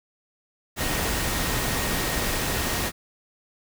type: tone in noise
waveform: sine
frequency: 1866 Hz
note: A#6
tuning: 1 cent sharp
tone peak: -37 dBFS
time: 0.76-2.92 s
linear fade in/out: 50 ms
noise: pink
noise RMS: -26 dBFS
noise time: 0.76-2.92 s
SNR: -14 dB
effects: none